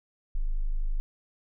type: tone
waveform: sine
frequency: 25.96 Hz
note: G#0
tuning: in tune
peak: -24 dBFS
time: 0.35-1 s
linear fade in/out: 0 ms
effects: none